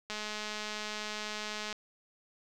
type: click train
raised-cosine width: 0.2 ms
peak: -21 dBFS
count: 346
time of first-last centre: 0.1-1.727 s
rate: 212 Hz
effects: none